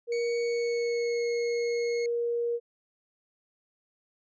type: tone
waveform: sine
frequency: 472.3 Hz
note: A#4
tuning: 23 cents sharp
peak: -26 dBFS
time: 0.07-2.6 s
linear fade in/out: 50 ms
type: tone with pitch glide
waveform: sawtooth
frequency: 2236 to 2169 Hz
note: C#7 to C#7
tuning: +14 to -38 cents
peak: -34 dBFS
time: 0.12-2.06 s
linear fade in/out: 2 ms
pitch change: -52 cents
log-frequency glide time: 0.38-1.27 s
effects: resampled to 16000 Hz